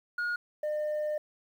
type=tone pair in turn; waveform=sine; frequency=1437 / 604.2 Hz; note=F6 / D5; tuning=+49 / +49 cents; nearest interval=octave + minor third; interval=1500 cents; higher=first; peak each=-26 dBFS; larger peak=neither; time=0.18-0.36 / 0.63-1.18 s; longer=second; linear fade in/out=5 ms; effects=tanh soft clip ceiling -28 dBFS + 10-bit